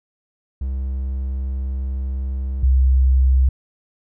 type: tone pair in turn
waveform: triangle / sine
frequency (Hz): 65.9 / 65.18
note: C2 / C2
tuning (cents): +13 / -6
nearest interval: unison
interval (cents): 19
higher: first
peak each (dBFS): -19 / -11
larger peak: second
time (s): 0.61-2.63 / 2.63-3.49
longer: first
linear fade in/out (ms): 5
effects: none